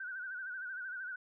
sine tone with vibrato, 1507 Hz, F#6, 31 cents sharp, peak -39 dBFS, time 0-1.16 s, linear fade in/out 5 ms, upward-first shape sine, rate 13 Hz, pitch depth 79 cents each way, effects none

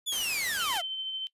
sawtooth linear sweep, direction down, 3520 to 622.3 Hz, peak -26 dBFS, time 0.06-0.82 s, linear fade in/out 20 ms
white noise, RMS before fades -37 dBFS, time 0.12-0.78 s, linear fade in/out 2 ms
sine tone with tremolo, 3087 Hz, G7, 27 cents flat, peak -30 dBFS, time 0.6-1.27 s, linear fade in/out 0 ms, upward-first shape sine, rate 13 Hz, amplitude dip 30%
effects noise-tail reverb RT60 0.1 s tail -21 dB re dry + resampled to 32000 Hz

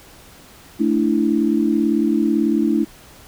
sine chord, A suspended fourth, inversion none, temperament equal with one note detuned, 220 / 291.5 / 329.6 Hz, A3 / D4 / E4, 0 / -13 / 0 cents, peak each -19 dBFS, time 0.79-2.85 s, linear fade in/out 20 ms, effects pink hiss -45 dBFS RMS until 3.27 s

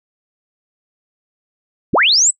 sine linear sweep, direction up, 47.19 to 8130 Hz, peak -9 dBFS, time 1.93-2.31 s, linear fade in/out 10 ms, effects noise-tail reverb RT60 0.1 s tail -24 dB re dry

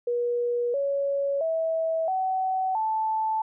sine tone with pitch steps, 481 / 558.9 / 649.5 / 754.8 / 877.1 Hz, B4 / C#5 / E5 / F#5 / A5, -46 / +14 / -26 / +34 / -6 cents, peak -23 dBFS, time 0.07-3.42 s, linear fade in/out 5 ms, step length 670 ms, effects none

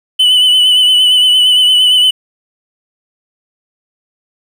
triangle tone with vibrato, 2997 Hz, F#7, 22 cents sharp, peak -4 dBFS, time 0.19-2.11 s, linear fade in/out 10 ms, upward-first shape sine, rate 8.7 Hz, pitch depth 34 cents each way, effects 7-bit

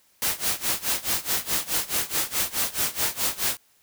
white noise with tremolo, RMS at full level -23 dBFS, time 0.22-3.57 s, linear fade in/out 0 ms, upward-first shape sine, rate 4.7 Hz, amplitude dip 90%, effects white hiss -62 dBFS RMS until 3.82 s

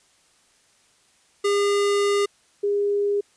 square / sine tone pair in turn, 405.1 / 406.7 Hz, G#4 / G#4, -43 / -36 cents, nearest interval unison, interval 7 cents, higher second, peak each -19 dBFS, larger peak neither, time 1.44-2.26 / 2.63-3.21 s, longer first, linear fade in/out 10 ms, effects white hiss -60 dBFS RMS until 3.36 s + resampled to 22050 Hz

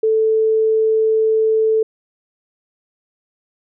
sine tone, 440 Hz, A4, in tune, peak -12 dBFS, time 0.03-1.83 s, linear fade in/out 5 ms, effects none

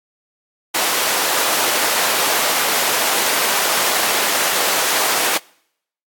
pink high-pass noise, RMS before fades -18 dBFS, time 0.74-5.38 s, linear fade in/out 10 ms, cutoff 560 Hz, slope 12 dB/octave, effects noise-tail reverb RT60 0.7 s tail -25 dB re dry + AAC 64 kbps

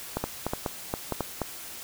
clicks, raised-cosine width 1 ms, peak -13 dBFS, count 9, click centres 0.17 / 0.24 / 0.466 / 0.535 / 0.662 / 0.939 / 1.123 / 1.207 / 1.417 s, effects white hiss -41 dBFS RMS until 1.83 s

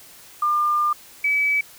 sine tone pair in turn, 1200 / 2290 Hz, D6 / D7, +37 / -44 cents, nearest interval major seventh, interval 1119 cents, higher second, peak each -17 dBFS, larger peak neither, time 0.42-0.93 / 1.24-1.61 s, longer first, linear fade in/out 5 ms, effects white hiss -46 dBFS RMS until 1.78 s

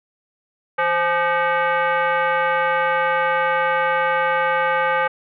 sine tone with frequency modulation, 164.81 Hz, E3, in tune, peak -16 dBFS, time 0.78-5.08 s, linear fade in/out 10 ms, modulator 689 Hz, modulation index 2.5, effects none

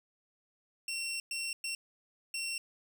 20% pulse tone bursts at uneven times, 2723 Hz, F7, 44 cents flat, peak -30 dBFS, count 4, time 0.88-1.2 / 1.31-1.53 / 1.64-1.75 / 2.34-2.58 s, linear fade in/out 2 ms, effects 11-bit

